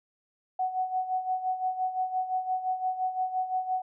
sine tone with tremolo, 744 Hz, F#5, 9 cents sharp, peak -24 dBFS, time 0.59-3.82 s, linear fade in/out 5 ms, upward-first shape sine, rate 5.8 Hz, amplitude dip 70%, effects none

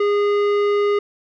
sine tone with tanh clipping, 410 Hz, G#4, 22 cents flat, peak -17 dBFS, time 0-0.99 s, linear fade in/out 5 ms, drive 14 dB, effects none

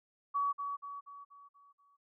sine tone with echo, 1133 Hz, C#6, 37 cents sharp, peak -29 dBFS, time 0.34-0.53 s, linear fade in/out 20 ms, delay 240 ms, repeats 6, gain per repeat -6 dB, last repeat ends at 1.97 s, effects none

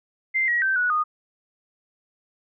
sine tone with pitch steps, 2086 / 1908 / 1554 / 1468 / 1232 Hz, C7 / A#6 / G6 / F#6 / D#6, -6 / +40 / -16 / -14 / -17 cents, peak -19 dBFS, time 0.34-1.04 s, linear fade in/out 20 ms, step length 140 ms, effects none

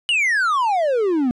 triangle exponential sweep, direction down, 2978 to 236 Hz, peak -14 dBFS, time 0.09-1.31 s, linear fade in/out 0 ms, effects resampled to 24000 Hz

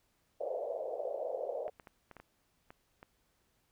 pink band-pass noise, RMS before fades -38 dBFS, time 0.4-1.7 s, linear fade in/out 10 ms, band 490 to 650 Hz, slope 48 dB/octave
clicks, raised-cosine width 0.5 ms, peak -35 dBFS, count 8, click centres 1.68 / 1.798 / 1.872 / 2.113 / 2.167 / 2.2 / 2.705 / 3.029 s
effects pink hiss -75 dBFS RMS until 3.71 s

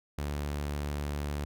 sawtooth tone, 72.8 Hz, D2, 15 cents flat, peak -28 dBFS, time 0.18-1.45 s, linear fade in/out 5 ms, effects none

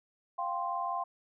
sine chord, F suspended second, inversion none, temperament equal, 698.5 / 784 / 1046.5 Hz, F5 / G5 / C6, 0 / 0 / 0 cents, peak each -36 / -37 / -34 dBFS, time 0.38-1.04 s, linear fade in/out 10 ms, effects none

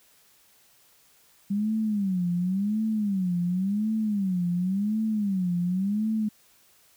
sine tone with vibrato, 196 Hz, G3, in tune, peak -23 dBFS, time 1.5-6.29 s, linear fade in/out 10 ms, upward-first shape sine, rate 0.92 Hz, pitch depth 200 cents each way, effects white hiss -60 dBFS RMS until 6.96 s

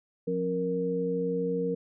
sine tone cluster, 177.1 / 269.5 / 466.7 Hz, F3 / C#4 / A#4, +24 / -49 / +2 cents, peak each -32 / -35 / -28 dBFS, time 0.27-1.75 s, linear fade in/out 10 ms, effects none

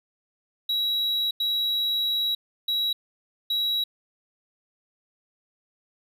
triangle tone bursts at uneven times, 3879 Hz, B7, 32 cents flat, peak -21 dBFS, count 4, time 0.69-1.31 / 1.4-2.35 / 2.68-2.93 / 3.5-3.84 s, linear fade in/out 5 ms, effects none

